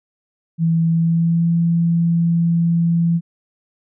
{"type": "tone with pitch glide", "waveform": "sine", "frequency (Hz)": [164.81, 168.47], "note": ["E3", "E3"], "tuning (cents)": [0, 38], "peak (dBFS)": -13, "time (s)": [0.58, 3.21], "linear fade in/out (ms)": 50, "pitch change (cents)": 38, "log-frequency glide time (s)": [0.88, 1.5], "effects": []}